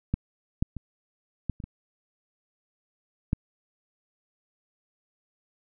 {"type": "clicks", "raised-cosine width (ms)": 5, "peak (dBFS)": [-12, -11, -23, -15, -27, -25, -11], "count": 7, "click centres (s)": [0.14, 0.625, 0.767, 1.497, 1.602, 1.64, 3.331], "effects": []}